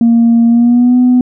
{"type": "tone with pitch glide", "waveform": "sine", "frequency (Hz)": [232.5, 249.2], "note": ["A#3", "B3"], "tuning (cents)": [-4, 16], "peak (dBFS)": -3, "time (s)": [0.01, 1.21], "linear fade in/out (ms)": 2, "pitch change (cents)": 120, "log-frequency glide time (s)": [0.47, 0.97], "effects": ["tanh soft clip ceiling -2 dBFS"]}